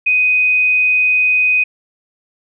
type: tone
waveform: sine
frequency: 2500 Hz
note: D#7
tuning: 8 cents sharp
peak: -10 dBFS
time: 0.06-1.64 s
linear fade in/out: 10 ms
effects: none